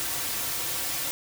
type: noise with comb filter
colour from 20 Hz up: white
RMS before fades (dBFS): -30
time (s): 0-1.11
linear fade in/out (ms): 0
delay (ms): 4.8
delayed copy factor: -0.6
effects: none